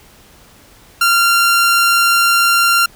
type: tone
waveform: sawtooth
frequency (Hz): 1383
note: F6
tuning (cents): -17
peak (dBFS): -6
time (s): 1.01-2.86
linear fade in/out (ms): 5
effects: pink hiss -45 dBFS RMS until 2.95 s